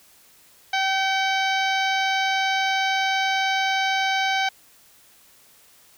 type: harmonic tone with a mistuned harmonic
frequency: 771 Hz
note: G5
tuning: 29 cents flat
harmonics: 1 / 2 / 3 / 4 / 5 / 6 / 7 / 8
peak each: -23 / -26 / -27 / -30 / -32 / -36 / -39 / -39 dBFS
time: 0.73-4.49 s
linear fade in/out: 5 ms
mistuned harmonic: 3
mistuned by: -30 cents
effects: white hiss -54 dBFS RMS until 5.97 s